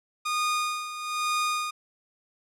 sawtooth tone with tremolo, 1227 Hz, D#6, 25 cents flat, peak -20 dBFS, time 0.25-1.71 s, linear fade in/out 10 ms, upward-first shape sine, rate 1.1 Hz, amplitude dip 70%, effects low-pass 10000 Hz 12 dB/octave

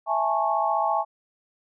sine chord, A major seventh, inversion second, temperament just, 660 / 825 / 880 / 1100 Hz, E5 / G#5 / A5 / C#6, +2 / -12 / 0 / -14 cents, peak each -27 / -25 / -27 / -27 dBFS, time 0.06-1.05 s, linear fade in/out 50 ms, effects none

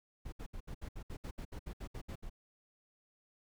brown noise bursts, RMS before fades -43 dBFS, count 15, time 0.25-2.298 s, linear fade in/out 10 ms, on 74 ms, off 67 ms, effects none

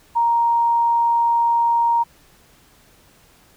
sine tone, 935 Hz, A#5, 5 cents sharp, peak -14 dBFS, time 0.15-2.04 s, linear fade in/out 20 ms, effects pink hiss -53 dBFS RMS until 3.56 s

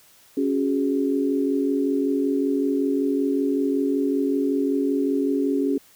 sine chord, C# suspended fourth, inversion none, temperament equal, 277.2 / 370 / 415.3 Hz, C#4 / F#4 / G#4, 0 / 0 / 0 cents, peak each -21 / -27 / -26 dBFS, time 0.37-5.78 s, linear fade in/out 5 ms, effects white hiss -54 dBFS RMS until 5.95 s

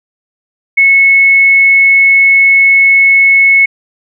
sine tone, 2196 Hz, C#7, 17 cents flat, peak -3 dBFS, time 0.77-3.66 s, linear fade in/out 10 ms, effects none

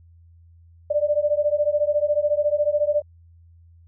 sine beating tone pair, 585 / 599 Hz, D5 / D5, -7 / +34 cents, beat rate 14 Hz, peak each -21 dBFS, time 0.9-3.02 s, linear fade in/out 10 ms, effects added 84 Hz sine -48 dBFS peak until 3.87 s

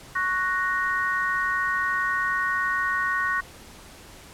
sine chord, F# major, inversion second, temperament equal, 1108.7 / 1480 / 1864.7 Hz, C#6 / F#6 / A#6, 0 / 0 / 0 cents, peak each -27 / -27 / -26 dBFS, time 0.15-3.41 s, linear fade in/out 10 ms, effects pink hiss -46 dBFS RMS until 4.33 s + low-pass 12000 Hz 12 dB/octave

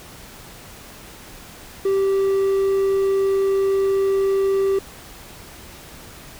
triangle tone, 389.8 Hz, G4, 10 cents flat, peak -14 dBFS, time 1.85-4.79 s, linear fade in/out 5 ms, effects pink hiss -41 dBFS RMS until 6.39 s

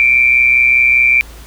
sine tone with amplitude modulation, 2349 Hz, D7, in tune, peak -4 dBFS, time 0-1.21 s, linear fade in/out 0 ms, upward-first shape sine, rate 125 Hz, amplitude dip 65%, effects added 55 Hz sine -33 dBFS peak until 1.46 s + pink hiss -39 dBFS RMS until 1.46 s

